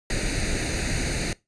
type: noise with comb filter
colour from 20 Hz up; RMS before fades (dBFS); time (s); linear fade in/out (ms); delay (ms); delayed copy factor
pink; -26; 0.1-1.33; 2; 0.46; +0.8
effects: noise-tail reverb RT60 0.2 s tail -20 dB re dry + resampled to 22050 Hz